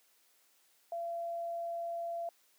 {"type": "tone", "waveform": "sine", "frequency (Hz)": 680, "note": "F5", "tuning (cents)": -46, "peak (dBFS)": -35, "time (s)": [0.92, 2.29], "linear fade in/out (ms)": 2, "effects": ["white hiss -69 dBFS RMS until 2.58 s", "high-pass 300 Hz 12 dB/octave"]}